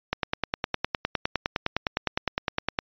click train, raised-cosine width 0.3 ms, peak -8 dBFS, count 27, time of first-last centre 0.13-2.788 s, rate 9.78 Hz, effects resampled to 11025 Hz

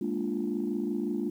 sine chord, Bb dominant seventh, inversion third, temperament equal, 207.7 / 233.1 / 293.7 / 349.2 Hz, Ab3 / Bb3 / D4 / F4, 0 / 0 / 0 / 0 cents, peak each -33 dBFS, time 0.01-1.3 s, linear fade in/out 5 ms, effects tanh soft clip ceiling -20 dBFS + 10-bit

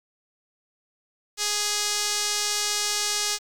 sawtooth tone with band-pass filter, 415.3 Hz, G#4, in tune, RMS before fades -26 dBFS, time 1.37-3.39 s, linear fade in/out 50 ms, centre 5900 Hz, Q 1.6, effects 7-bit

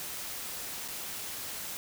white noise with dropouts, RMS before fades -39 dBFS, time 0-1.77 s, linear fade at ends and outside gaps 0 ms, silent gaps 0.879-0.884 s, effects none

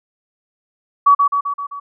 sine tone with echo, 1135 Hz, C#6, 41 cents sharp, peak -6 dBFS, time 1.06-1.15 s, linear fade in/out 10 ms, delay 130 ms, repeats 5, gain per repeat -4 dB, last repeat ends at 1.8 s, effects none

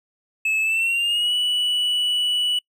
triangle tone with pitch glide, 2600 to 2952 Hz, E7 to F#7, -24 to -5 cents, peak -17 dBFS, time 0.45-2.59 s, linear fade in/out 5 ms, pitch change +219 cents, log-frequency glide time 0.61-1.34 s, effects noise-tail reverb RT60 0.1 s tail -26 dB re dry

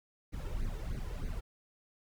brown noise with flanger, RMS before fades -37 dBFS, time 0.32-1.41 s, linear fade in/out 20 ms, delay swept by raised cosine 0.46 to 2.26 ms, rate 3.2 Hz, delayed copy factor +0.8, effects none

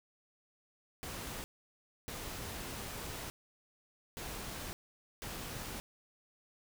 pink noise bursts at uneven times, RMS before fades -43 dBFS, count 4, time 1.03-1.44 / 2.08-3.3 / 4.17-4.73 / 5.22-5.8 s, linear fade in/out 0 ms, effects none

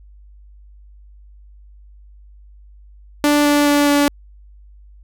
sawtooth tone with pitch steps, 293.2 / 291.3 / 289.5 / 287.7 Hz, D4 / D4 / D4 / D4, -3 / -14 / -25 / -36 cents, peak -8 dBFS, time 3.24-4.08 s, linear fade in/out 0 ms, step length 210 ms, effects added 50 Hz sine -41 dBFS peak until 5.03 s

